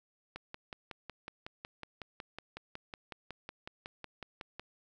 click train, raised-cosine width 0.3 ms, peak -26 dBFS, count 24, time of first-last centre 0.36-4.596 s, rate 5.43 Hz, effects none

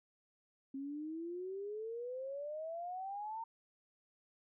sine exponential sweep, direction up, 267.6 to 920 Hz, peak -40 dBFS, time 0.74-3.44 s, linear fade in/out 5 ms, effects none

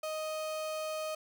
35% pulse tone, 624 Hz, D#5, 5 cents sharp, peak -33 dBFS, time 0.03-1.15 s, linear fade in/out 5 ms, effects none

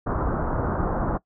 pink low-pass noise, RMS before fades -25 dBFS, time 0.06-1.18 s, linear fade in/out 10 ms, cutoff 1400 Hz, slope 48 dB/octave, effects noise-tail reverb RT60 0.1 s tail -21 dB re dry

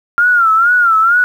sine tone with vibrato, 1384 Hz, F6, 16 cents flat, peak -7 dBFS, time 0.18-1.24 s, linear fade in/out 0 ms, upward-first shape sine, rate 2.2 Hz, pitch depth 110 cents each way, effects 7-bit

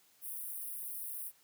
white high-pass noise, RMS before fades -42 dBFS, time 0.21-1.32 s, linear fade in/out 50 ms, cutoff 9100 Hz, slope 96 dB/octave, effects white hiss -67 dBFS RMS until 1.43 s + high-pass 100 Hz 12 dB/octave

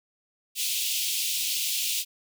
pink high-pass noise, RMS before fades -28 dBFS, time 0.55-2.05 s, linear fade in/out 50 ms, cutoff 2600 Hz, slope 48 dB/octave, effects none

